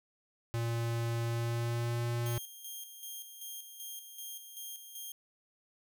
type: tone with pitch glide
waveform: square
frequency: 116.54 to 118.65 Hz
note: A#2 to A#2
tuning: 0 to +31 cents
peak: -32 dBFS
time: 0.54-2.38 s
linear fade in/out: 0 ms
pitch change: +31 cents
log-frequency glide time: 1.24-2.05 s
type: tone with tremolo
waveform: 5% pulse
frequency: 3210 Hz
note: G7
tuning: 40 cents sharp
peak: -33 dBFS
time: 2.26-5.12 s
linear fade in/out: 2 ms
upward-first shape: square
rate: 2.6 Hz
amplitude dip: 55%
effects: none